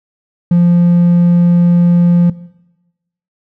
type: tone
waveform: triangle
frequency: 173.8 Hz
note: F3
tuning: 8 cents flat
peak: -3 dBFS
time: 0.51-2.3 s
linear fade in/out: 5 ms
effects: noise-tail reverb RT60 1.0 s tail -21 dB re dry + tanh soft clip ceiling 0 dBFS